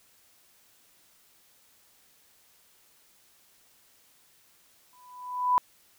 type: tone with exponential growth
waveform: sine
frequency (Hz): 994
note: B5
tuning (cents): +11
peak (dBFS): -17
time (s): 4.93-5.58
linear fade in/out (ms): 0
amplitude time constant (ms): 140
effects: white hiss -62 dBFS RMS until 5.98 s